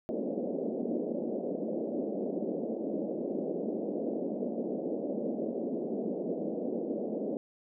pink band-pass noise, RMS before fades -34 dBFS, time 0.09-7.37 s, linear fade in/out 0 ms, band 200 to 610 Hz, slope 48 dB/octave, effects none

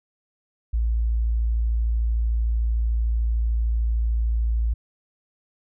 sine tone, 56.7 Hz, A#1, 47 cents flat, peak -19 dBFS, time 0.73-4.74 s, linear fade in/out 10 ms, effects none

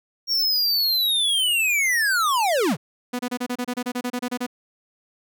square linear sweep, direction down, 5588 to 110 Hz, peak -19 dBFS, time 0.27-2.77 s, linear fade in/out 50 ms
sawtooth tone bursts, 246.9 Hz, B3, in tune, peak -20 dBFS, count 15, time 3.13-4.466 s, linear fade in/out 10 ms, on 62 ms, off 29 ms
effects none

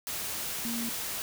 sine tone in noise, 233.1 Hz, A#3, in tune, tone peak -33 dBFS, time 0.65-0.89 s, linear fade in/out 0 ms, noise white, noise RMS -35 dBFS, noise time 0.07-1.22 s, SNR -1 dB, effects none

